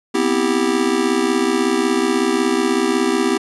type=chord; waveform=square; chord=C major seventh; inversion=third; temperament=just; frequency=245.3 / 261.6 / 327 / 392.4 Hz; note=B3 / C4 / E4 / G4; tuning=-12 / 0 / -14 / +2 cents; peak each=-23 / -23 / -21 / -20 dBFS; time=0.14-3.38 s; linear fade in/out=10 ms; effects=resampled to 24000 Hz

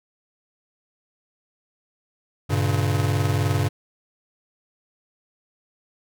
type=chord; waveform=square; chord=G diminished; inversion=none; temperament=just; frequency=98 / 117.6 / 141.12 Hz; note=G2 / Bb2 / Db3; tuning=0 / +16 / +31 cents; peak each=-23 / -27 / -25 dBFS; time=2.49-3.69 s; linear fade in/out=20 ms; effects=none

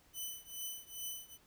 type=tone with tremolo; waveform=5% pulse; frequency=3006 Hz; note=F#7; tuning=27 cents sharp; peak=-30 dBFS; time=0.13-1.38 s; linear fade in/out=50 ms; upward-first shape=triangle; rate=2.4 Hz; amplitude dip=95%; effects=pink hiss -67 dBFS RMS until 1.46 s

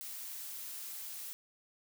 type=noise; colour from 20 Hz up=blue; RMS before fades=-44 dBFS; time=0.01-1.33 s; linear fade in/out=0 ms; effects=none

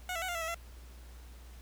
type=tone with pitch steps; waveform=15% pulse; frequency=730 / 666 / 745 / 701 / 664 / 648 / 677 Hz; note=F#5 / E5 / F#5 / F5 / E5 / E5 / E5; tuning=-24 / +18 / +12 / +6 / +12 / -30 / +46 cents; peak=-28 dBFS; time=0.09-0.545 s; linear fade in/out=2 ms; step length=65 ms; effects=added 60 Hz sine -48 dBFS peak until 1.61 s + pink hiss -59 dBFS RMS until 1.61 s

